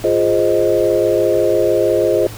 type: chord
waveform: sine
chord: F minor seventh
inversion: none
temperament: equal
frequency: 349.2 / 415.3 / 523.3 / 622.3 Hz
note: F4 / Ab4 / C5 / Eb5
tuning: 0 / 0 / 0 / 0 cents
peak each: -17 dBFS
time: 0.04-2.27 s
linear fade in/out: 2 ms
effects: added 109 Hz sine -32 dBFS peak until 2.37 s + pink hiss -34 dBFS RMS until 2.37 s